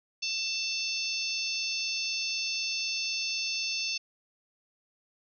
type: harmonic tone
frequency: 888 Hz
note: A5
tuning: 16 cents sharp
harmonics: 3 / 4 / 5 / 6 / 7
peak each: -34 / -40 / -35 / -35 / -39 dBFS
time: 0.22-3.98 s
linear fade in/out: 10 ms
effects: none